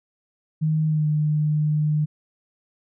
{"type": "tone with pitch glide", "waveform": "sine", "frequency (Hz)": [156.1, 151.57], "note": ["D#3", "D#3"], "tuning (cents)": [6, -45], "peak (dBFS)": -18, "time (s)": [0.61, 2.06], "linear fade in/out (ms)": 20, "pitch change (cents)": -51, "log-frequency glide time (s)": [0.87, 1.06], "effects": []}